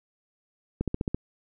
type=click train; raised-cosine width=3 ms; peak=-14 dBFS; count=6; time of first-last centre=0.81-1.146 s; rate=14.9 Hz; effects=none